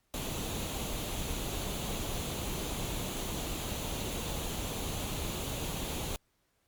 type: noise with comb filter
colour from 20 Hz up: pink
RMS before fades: -36 dBFS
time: 0.14-6.16 s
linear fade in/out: 0 ms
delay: 0.29 ms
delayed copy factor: +0.5
effects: pink hiss -75 dBFS RMS until 6.67 s + Opus 48 kbps